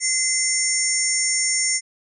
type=tone cluster; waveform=sine; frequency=2060 / 5480 / 6400 / 7040 / 8880 Hz; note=C7 / F8 / G8 / A8 / C#9; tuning=-28 / -34 / +35 / 0 / +2 cents; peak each=-25 dBFS; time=0-1.81 s; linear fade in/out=50 ms; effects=none